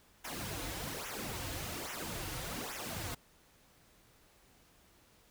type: noise with flanger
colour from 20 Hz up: pink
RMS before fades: -41 dBFS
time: 0.24-3.15 s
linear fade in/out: 10 ms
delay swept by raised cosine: 0.22 to 5.12 ms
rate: 1.2 Hz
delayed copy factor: -0.8
effects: pink hiss -65 dBFS RMS until 5.3 s